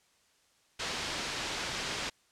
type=low-pass noise; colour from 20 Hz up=white; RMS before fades=-36 dBFS; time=0.79-2.1 s; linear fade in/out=10 ms; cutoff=4900 Hz; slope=12 dB/octave; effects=white hiss -68 dBFS RMS until 2.31 s + low-pass 8000 Hz 12 dB/octave